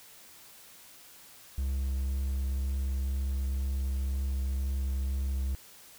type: tone with vibrato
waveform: triangle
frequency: 66.9 Hz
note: C2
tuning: 39 cents sharp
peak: -26 dBFS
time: 1.58-5.55 s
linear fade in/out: 0 ms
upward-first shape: sine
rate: 2 Hz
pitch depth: 11 cents each way
effects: white hiss -53 dBFS RMS until 5.98 s